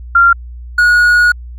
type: tone pair in turn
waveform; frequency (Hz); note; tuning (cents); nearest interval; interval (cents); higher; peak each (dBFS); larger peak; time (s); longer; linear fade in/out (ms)
sine / triangle; 1385 / 1450.5; F6 / F#6; -15 / -35; minor second; 80; second; -4; neither; 0.15-0.33 / 0.78-1.32; second; 5
effects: added 60 Hz sine -26 dBFS peak until 1.58 s